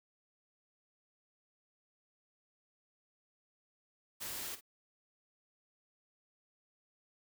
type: noise with echo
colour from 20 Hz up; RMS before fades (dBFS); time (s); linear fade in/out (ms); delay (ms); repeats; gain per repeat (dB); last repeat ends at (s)
white; -42; 4.2-4.56; 20; 51; 1; -13; 4.611
effects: none